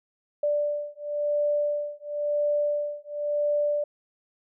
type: beating tone pair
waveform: sine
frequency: 587.3 / 588.26 Hz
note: D5 / D5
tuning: 0 / +3 cents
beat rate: 0.96 Hz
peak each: -27 dBFS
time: 0.43-3.84 s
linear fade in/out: 5 ms
effects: none